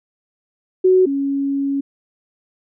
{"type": "tone pair in turn", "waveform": "sine", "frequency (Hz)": [371.6, 277.4], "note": ["F#4", "C#4"], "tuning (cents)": [7, 1], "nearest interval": "perfect fourth", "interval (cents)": 506, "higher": "first", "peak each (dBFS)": [-9, -17], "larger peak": "first", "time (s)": [[0.84, 1.06], [1.06, 1.81]], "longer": "second", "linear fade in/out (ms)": 10, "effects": []}